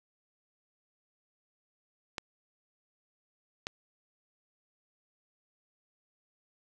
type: clicks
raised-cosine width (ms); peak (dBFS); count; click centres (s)
0.2; -17; 2; 2.182 / 3.669
effects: none